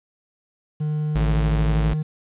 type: tone with pitch glide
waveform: triangle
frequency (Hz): 151.8 to 154.01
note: D#3 to D#3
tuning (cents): -42 to -17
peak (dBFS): -19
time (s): 0.8-2.03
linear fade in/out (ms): 10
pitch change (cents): +25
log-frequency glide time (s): 1.46-1.9
type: tone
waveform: 45% pulse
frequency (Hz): 55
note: A1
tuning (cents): 0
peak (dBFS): -19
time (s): 1.15-1.94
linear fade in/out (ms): 10
effects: resampled to 8000 Hz + 9-bit